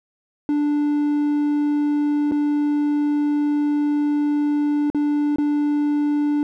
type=tone with dropouts; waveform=triangle; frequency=293.7 Hz; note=D4; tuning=in tune; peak=-15 dBFS; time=0.49-6.43 s; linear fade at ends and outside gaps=1 ms; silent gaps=2.313-2.32 / 4.901-4.947 / 5.36-5.384 s; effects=none